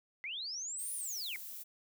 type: linear two-way sweep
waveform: sine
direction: up then down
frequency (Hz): 1997 to 9910 to 1997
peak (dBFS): -38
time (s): 0.24-1.36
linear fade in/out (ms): 0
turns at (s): 0.94
type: noise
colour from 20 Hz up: violet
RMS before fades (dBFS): -46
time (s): 0.78-1.64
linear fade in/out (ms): 20
effects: none

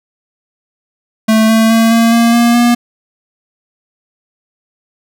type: tone with pitch steps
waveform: square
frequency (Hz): 220 / 223.1 / 226.2 / 229.3 / 232.5 / 235.8 / 239.1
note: A3 / A3 / A3 / A#3 / A#3 / A#3 / A#3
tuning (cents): 0 / +24 / +48 / -28 / -4 / +20 / +44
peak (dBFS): -7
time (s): 1.28-2.75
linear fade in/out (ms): 10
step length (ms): 210
effects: none

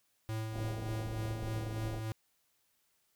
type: tone with tremolo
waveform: square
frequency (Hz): 110.3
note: A2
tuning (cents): +5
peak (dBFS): -35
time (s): 0.29-2.12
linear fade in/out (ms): 0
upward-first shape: sine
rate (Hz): 3.4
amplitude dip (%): 35
type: low-pass noise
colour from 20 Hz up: pink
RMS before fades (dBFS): -44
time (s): 0.51-2.03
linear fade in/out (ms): 50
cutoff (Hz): 800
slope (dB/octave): 96
effects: white hiss -75 dBFS RMS until 3.15 s

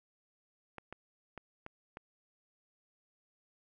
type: clicks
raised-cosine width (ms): 0.5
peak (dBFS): -29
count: 5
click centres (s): 0.783 / 0.926 / 1.377 / 1.664 / 1.971
effects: none

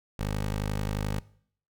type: tone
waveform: 15% pulse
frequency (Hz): 51.4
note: G#1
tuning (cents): -17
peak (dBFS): -22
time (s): 0.19-1.2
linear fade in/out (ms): 5
effects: noise-tail reverb RT60 0.6 s tail -21 dB re dry

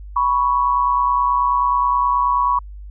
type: tone pair together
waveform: sine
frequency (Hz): 983.6 / 1113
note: B5 / C#6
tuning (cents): -7 / +7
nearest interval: major second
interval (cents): 214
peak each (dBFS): -17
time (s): 0.16-2.59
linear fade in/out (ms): 5
effects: added 50 Hz sine -32 dBFS peak until 2.9 s

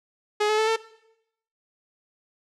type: tone with pitch steps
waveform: sawtooth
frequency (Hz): 420 / 429.1 / 438.3 / 447.8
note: G#4 / A4 / A4 / A4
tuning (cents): +19 / -43 / -7 / +30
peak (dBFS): -16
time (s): 0.4-0.764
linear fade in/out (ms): 10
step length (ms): 91
effects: noise-tail reverb RT60 0.8 s tail -19 dB re dry + low-pass 6000 Hz 12 dB/octave

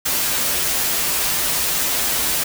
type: noise with comb filter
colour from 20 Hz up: white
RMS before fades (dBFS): -20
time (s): 0.05-2.44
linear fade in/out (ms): 10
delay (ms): 9.6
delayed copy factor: -0.7
effects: none

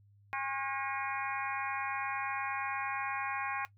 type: harmonic tone with a mistuned harmonic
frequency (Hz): 271.4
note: C#4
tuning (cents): -36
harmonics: 3 / 4 / 5 / 6 / 7 / 8 / 9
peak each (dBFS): -39 / -39 / -44 / -42 / -45 / -43 / -41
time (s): 0.33-3.65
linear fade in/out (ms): 0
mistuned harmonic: 5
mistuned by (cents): +91
effects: noise-tail reverb RT60 0.1 s tail -17 dB re dry + added 101 Hz sine -60 dBFS peak until 3.77 s

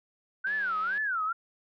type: tone with vibrato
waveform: sine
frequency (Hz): 1480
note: F#6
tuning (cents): 0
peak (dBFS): -27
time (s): 0.44-1.33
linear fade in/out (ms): 10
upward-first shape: sine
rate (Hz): 2.2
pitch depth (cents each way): 280
type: click train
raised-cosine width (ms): 0.3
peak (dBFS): -33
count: 99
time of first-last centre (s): 0.47-0.978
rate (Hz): 193
effects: none

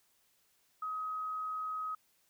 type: tone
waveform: sine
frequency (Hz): 1265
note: D#6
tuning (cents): +28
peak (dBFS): -35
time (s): 0.82-1.95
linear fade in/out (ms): 5
effects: white hiss -72 dBFS RMS until 2.29 s

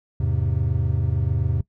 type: chord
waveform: triangle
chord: E augmented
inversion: none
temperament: equal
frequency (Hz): 82.41 / 103.83 / 130.81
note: E2 / G#2 / B#2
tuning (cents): 0 / 0 / 0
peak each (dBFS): -22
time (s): 0.2-1.61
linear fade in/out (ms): 5
effects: noise-tail reverb RT60 0.1 s tail -20 dB re dry

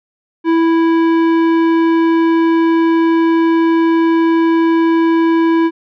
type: tone with tanh clipping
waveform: sine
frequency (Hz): 329.6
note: E4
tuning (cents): 0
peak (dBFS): -11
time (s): 0.44-5.71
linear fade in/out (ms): 50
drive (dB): 14
effects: none

